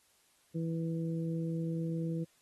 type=harmonic tone; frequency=164.4 Hz; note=E3; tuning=4 cents flat; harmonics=1 / 2 / 3; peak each=-33 / -39 / -43 dBFS; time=0.54-2.25 s; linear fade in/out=20 ms; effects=white hiss -69 dBFS RMS until 2.41 s + AAC 32 kbps